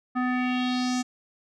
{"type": "tone with low-pass filter sweep", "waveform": "square", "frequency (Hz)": 250.9, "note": "B3", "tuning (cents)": 28, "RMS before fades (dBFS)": -26, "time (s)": [0.15, 1.03], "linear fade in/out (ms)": 20, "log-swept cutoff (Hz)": [1400, 7100], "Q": 3, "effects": []}